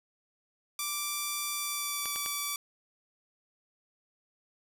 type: tone with pitch glide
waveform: 5% pulse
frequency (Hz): 1172 to 1155.2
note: D6 to D6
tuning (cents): -4 to -29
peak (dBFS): -20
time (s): 0.79-2.56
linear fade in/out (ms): 2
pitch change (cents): -25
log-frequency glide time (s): 1.54-2.15
type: clicks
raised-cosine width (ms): 0.2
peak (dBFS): -22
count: 3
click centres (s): 2.057 / 2.16 / 2.261
effects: none